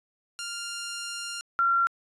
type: tone pair in turn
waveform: 10% pulse / sine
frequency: 1396.9 / 1372.1 Hz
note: F6 / F6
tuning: 0 / -31 cents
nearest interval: unison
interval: 31 cents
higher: first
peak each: -25 / -20 dBFS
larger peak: second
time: 0.39-1.41 / 1.59-1.87 s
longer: first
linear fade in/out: 0 ms
effects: resampled to 24000 Hz